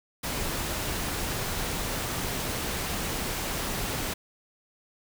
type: noise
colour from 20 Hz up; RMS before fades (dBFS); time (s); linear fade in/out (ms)
pink; -31; 0.23-4.14; 10
effects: none